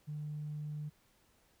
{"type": "tone with tanh clipping", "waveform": "triangle", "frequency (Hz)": 150, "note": "D3", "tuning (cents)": 37, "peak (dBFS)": -38, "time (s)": [0.07, 0.9], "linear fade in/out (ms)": 20, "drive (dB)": 4, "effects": ["pink hiss -70 dBFS RMS until 1.6 s"]}